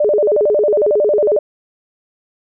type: tone with vibrato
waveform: sine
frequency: 499.7 Hz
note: B4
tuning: 20 cents sharp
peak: -10 dBFS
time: 0-1.39 s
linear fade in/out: 5 ms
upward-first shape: square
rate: 11 Hz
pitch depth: 300 cents each way
effects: none